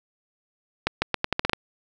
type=accelerating click train; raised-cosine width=0.3 ms; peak=-5 dBFS; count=9; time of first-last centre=0.87-1.533 s; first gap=150 ms; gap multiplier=0.82; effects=none